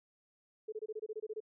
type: tone bursts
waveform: sine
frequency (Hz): 432.5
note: A4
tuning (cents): -30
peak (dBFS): -37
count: 11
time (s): 0.68-1.404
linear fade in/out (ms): 10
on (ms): 44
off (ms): 24
effects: none